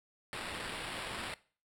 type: noise with sample-and-hold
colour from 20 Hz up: white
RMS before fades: -41 dBFS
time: 0.33-1.34 s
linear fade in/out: 0 ms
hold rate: 6300 Hz
effects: noise-tail reverb RT60 0.4 s tail -19 dB re dry + low-pass 11000 Hz 12 dB/octave